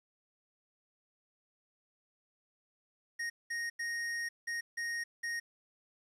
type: tone bursts at uneven times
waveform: square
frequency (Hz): 1864.7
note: A#6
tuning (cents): 0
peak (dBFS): -35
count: 6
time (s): 3.19-3.3 / 3.5-3.7 / 3.79-4.29 / 4.47-4.61 / 4.77-5.04 / 5.23-5.4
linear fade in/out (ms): 10
effects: low-pass 9000 Hz 12 dB/octave + 11-bit